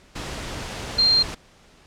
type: tone in noise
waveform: sine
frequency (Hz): 4186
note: C8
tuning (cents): 0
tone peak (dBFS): -14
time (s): 0.98-1.23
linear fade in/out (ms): 10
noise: pink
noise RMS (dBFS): -32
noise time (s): 0.15-1.35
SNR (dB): +15
effects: pink hiss -53 dBFS RMS until 1.86 s + low-pass 7000 Hz 12 dB/octave